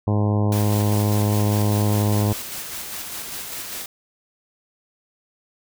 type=harmonic tone; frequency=104.1 Hz; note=G#2; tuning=5 cents sharp; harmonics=1 / 2 / 3 / 4 / 5 / 6 / 7 / 8 / 9 / 10; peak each=-18 / -24 / -28 / -30 / -32 / -34 / -35 / -36 / -37 / -38 dBFS; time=0.07-2.33 s; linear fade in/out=5 ms
type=noise with tremolo; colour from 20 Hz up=white; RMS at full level=-31 dBFS; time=0.52-3.86 s; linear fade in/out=2 ms; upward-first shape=square; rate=5 Hz; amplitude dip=25%
effects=none